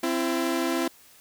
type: tone pair together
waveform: sawtooth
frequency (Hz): 262.6 / 336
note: C4 / E4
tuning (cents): +6 / +33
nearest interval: major third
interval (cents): 427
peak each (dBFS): -24 / -22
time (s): 0.03-0.88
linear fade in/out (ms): 5
effects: white hiss -54 dBFS RMS until 1.2 s